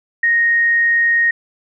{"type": "tone", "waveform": "sine", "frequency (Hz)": 1864.7, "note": "A#6", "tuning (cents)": 0, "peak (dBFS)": -11, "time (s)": [0.23, 1.31], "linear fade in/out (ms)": 5, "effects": []}